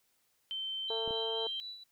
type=tone with pitch glide; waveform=sine; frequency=3100 to 3147 Hz; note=G7 to G7; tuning=-20 to +6 cents; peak=-35 dBFS; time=0.51-1.6 s; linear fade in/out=0 ms; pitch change=+26 cents; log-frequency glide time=0.78-1.41 s
type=tone with tremolo; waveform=sine; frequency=3951 Hz; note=B7; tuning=in tune; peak=-40 dBFS; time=0.88-1.84 s; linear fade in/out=10 ms; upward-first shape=sine; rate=4.1 Hz; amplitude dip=65%
type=harmonic tone; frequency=225 Hz; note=A3; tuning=39 cents sharp; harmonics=2 / 3 / 4 / 5 / 6 / 7; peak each=-36 / -44 / -43 / -55 / -58 / -59 dBFS; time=0.9-1.47 s; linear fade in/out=2 ms
type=clicks; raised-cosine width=2 ms; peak=-31 dBFS; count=2; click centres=1.077 / 1.108 s
effects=white hiss -74 dBFS RMS until 1.91 s